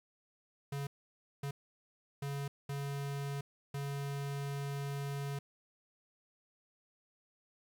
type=tone bursts at uneven times; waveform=square; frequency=140.6 Hz; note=C#3; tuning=25 cents sharp; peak=-37 dBFS; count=5; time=0.72-0.87 / 1.43-1.51 / 2.22-2.48 / 2.69-3.41 / 3.74-5.39 s; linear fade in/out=5 ms; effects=11-bit